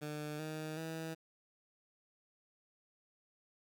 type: tone with pitch steps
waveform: 15% pulse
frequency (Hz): 150.2 / 155.77 / 161.54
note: D3 / D#3 / E3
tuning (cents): +39 / +2 / -35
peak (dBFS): -34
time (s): 0.01-1.15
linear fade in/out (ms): 20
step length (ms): 380
effects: 12-bit